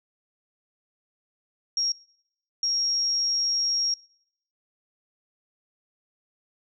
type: tone bursts at uneven times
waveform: sine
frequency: 5588 Hz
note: F8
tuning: in tune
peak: -22 dBFS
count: 2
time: 1.77-1.92 / 2.63-3.94 s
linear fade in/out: 2 ms
effects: noise-tail reverb RT60 0.8 s tail -26 dB re dry